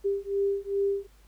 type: beating tone pair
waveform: sine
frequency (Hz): 396.3 / 398.8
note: G4 / G4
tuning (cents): +19 / +30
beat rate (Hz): 2.5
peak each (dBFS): -28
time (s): 0.04-1.07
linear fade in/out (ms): 20
effects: added 50 Hz sine -54 dBFS peak until 1.27 s + pink hiss -63 dBFS RMS until 1.27 s